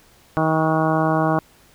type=harmonic tone with a mistuned harmonic; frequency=158.6 Hz; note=D#3; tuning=33 cents sharp; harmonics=1 / 2 / 3 / 4 / 5 / 6 / 7 / 8 / 9; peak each=-22 / -22 / -28 / -23 / -24 / -30 / -25 / -32 / -30 dBFS; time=0.37-1.39 s; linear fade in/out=0 ms; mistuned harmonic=9; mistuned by=+20 cents; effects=pink hiss -53 dBFS RMS until 1.74 s